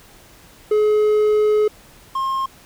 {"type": "tone pair in turn", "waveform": "triangle", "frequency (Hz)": [424.4, 1067.6], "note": ["G#4", "C6"], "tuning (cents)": [38, 35], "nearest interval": "octave + major third", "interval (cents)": 1597, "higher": "second", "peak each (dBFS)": [-11, -17], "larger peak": "first", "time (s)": [[0.71, 1.68], [2.15, 2.46]], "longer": "first", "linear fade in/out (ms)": 5, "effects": ["pink hiss -47 dBFS RMS until 2.65 s"]}